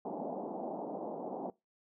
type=band-pass noise; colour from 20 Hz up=white; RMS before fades=-40 dBFS; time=0.05-1.5 s; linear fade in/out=2 ms; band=180 to 830 Hz; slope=48 dB/octave; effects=noise-tail reverb RT60 0.2 s tail -21 dB re dry